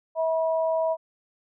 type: tone pair together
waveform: sine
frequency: 646.7 / 969 Hz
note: E5 / B5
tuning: -33 / -33 cents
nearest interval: perfect fifth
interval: 700 cents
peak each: -22 / -30 dBFS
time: 0.15-0.97 s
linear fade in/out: 50 ms
effects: none